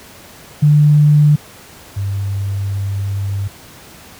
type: tone pair in turn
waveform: sine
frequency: 148.6 / 98.98 Hz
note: D3 / G2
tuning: +21 / +17 cents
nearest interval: perfect fifth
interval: 704 cents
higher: first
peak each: -6 / -16 dBFS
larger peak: first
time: 0.62-1.36 / 1.96-3.48 s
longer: second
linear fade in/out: 10 ms
effects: pink hiss -39 dBFS RMS until 4.19 s + high-pass 60 Hz 12 dB/octave